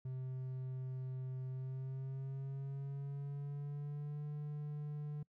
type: tone with pitch glide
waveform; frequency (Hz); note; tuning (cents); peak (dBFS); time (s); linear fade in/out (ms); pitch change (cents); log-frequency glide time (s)
triangle; 129.7 to 148.13; C3 to D3; -15 to +15; -38; 0.05-5.23; 5; +230; 1.48-4.25
effects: noise-tail reverb RT60 0.1 s tail -25 dB re dry